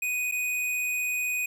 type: tone with dropouts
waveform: square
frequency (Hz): 2489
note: D#7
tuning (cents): 0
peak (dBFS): -27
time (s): 0.02-1.46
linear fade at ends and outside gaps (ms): 5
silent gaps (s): 0.314-0.321
effects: none